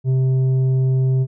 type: tone with tanh clipping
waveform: sine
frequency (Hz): 130.81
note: C3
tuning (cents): 0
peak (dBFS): -15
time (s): 0.04-1.27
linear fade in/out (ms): 50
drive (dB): 6
effects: none